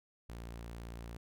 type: tone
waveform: sawtooth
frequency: 57.8 Hz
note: A#1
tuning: 14 cents flat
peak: -40 dBFS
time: 0.29-1.17 s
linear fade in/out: 5 ms
effects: none